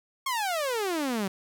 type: exponential sweep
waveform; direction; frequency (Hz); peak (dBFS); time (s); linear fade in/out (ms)
sawtooth; down; 1108.7 to 185.5; -23; 0.26-1.28; 5
effects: none